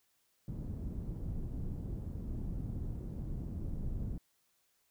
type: low-pass noise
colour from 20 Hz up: pink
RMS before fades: -39 dBFS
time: 0.48-4.18 s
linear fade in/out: 2 ms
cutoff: 200 Hz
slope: 12 dB/octave
effects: white hiss -75 dBFS RMS until 4.9 s